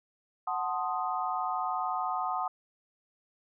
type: chord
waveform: sine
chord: F# diminished seventh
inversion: none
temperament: equal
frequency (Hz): 740 / 880 / 1046.5 / 1244.5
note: F#5 / A5 / C6 / Eb6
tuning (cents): 0 / 0 / 0 / 0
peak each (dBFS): -33 / -36 / -36 / -34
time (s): 0.47-2.48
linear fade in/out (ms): 5
effects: none